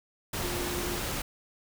sine tone in noise, 352.7 Hz, F4, 17 cents sharp, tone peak -35 dBFS, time 0.43-1 s, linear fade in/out 5 ms, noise pink, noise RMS -33 dBFS, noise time 0.33-1.22 s, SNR -5 dB, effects none

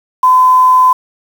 sine tone with quantisation, 1017 Hz, C6, 50 cents flat, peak -4 dBFS, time 0.23-0.93 s, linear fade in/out 5 ms, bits 5, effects none

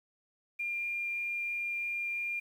sine tone, 2399 Hz, D7, 36 cents sharp, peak -32 dBFS, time 0.59-2.4 s, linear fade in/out 10 ms, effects 10-bit

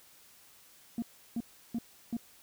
sine tone bursts, 233.1 Hz, A#3, in tune, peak -28 dBFS, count 4, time 0.98-2.168 s, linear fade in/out 2 ms, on 42 ms, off 340 ms, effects tanh soft clip ceiling -29 dBFS + white hiss -59 dBFS RMS until 2.42 s

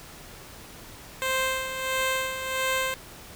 10% pulse tone with tremolo, 523.3 Hz, C5, in tune, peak -15 dBFS, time 1.22-2.94 s, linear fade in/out 0 ms, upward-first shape sine, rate 1.5 Hz, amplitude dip 60%, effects pink hiss -45 dBFS RMS until 3.35 s

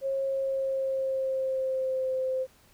sine tone with pitch glide, 541 to 520.2 Hz, C#5 to C5, -42 to -10 cents, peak -26 dBFS, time 0.01-2.47 s, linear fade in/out 50 ms, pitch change -68 cents, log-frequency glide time 0.24-2.14 s, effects pink hiss -60 dBFS RMS until 2.73 s

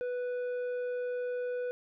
sine tone with tanh clipping, 493.9 Hz, B4, in tune, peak -33 dBFS, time 0.01-1.71 s, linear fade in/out 0 ms, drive 7 dB, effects none

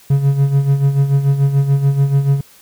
triangle tone with tremolo, 139.1 Hz, C#3, 6 cents sharp, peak -6 dBFS, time 0.1-2.41 s, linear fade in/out 5 ms, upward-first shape sine, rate 6.9 Hz, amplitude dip 65%, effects white hiss -46 dBFS RMS until 2.61 s

